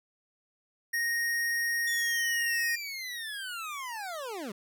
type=tone; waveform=square; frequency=1864.7 Hz; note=A#6; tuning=in tune; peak=-28 dBFS; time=0.93-2.76 s; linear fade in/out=10 ms
type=linear sweep; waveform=25% pulse; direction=down; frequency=3520 to 183.9 Hz; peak=-32 dBFS; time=1.87-4.52 s; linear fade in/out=5 ms
effects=none